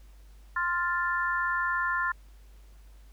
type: chord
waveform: sine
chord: F major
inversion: second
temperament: equal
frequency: 1046.5 / 1396.9 / 1760 Hz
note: C6 / F6 / A6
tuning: 0 / 0 / 0 cents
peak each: -30 dBFS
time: 0.56-2.12 s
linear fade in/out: 5 ms
effects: added 50 Hz sine -49 dBFS peak until 3.12 s + pink hiss -64 dBFS RMS until 3.12 s